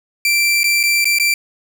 sawtooth tone with dropouts, 2349 Hz, D7, in tune, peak -9 dBFS, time 0.25-1.34 s, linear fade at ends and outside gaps 2 ms, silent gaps 0.633-0.641 / 0.831-0.836 / 1.044-1.054 / 1.186-1.198 s, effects none

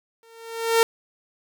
sawtooth tone with exponential growth, 456.5 Hz, A#4, 36 cents flat, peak -9 dBFS, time 0.23-0.83 s, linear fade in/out 1 ms, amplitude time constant 130 ms, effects none

